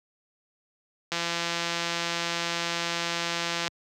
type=click train; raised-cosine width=0.2 ms; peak=-11 dBFS; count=436; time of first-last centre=1.12-3.679 s; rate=170 Hz; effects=high-pass 100 Hz 12 dB/octave